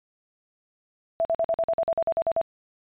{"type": "tone bursts", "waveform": "sine", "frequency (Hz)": 662, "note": "E5", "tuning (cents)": 7, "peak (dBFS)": -20, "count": 13, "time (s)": [1.2, 2.414], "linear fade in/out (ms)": 0, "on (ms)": 50, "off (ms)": 47, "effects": ["resampled to 8000 Hz"]}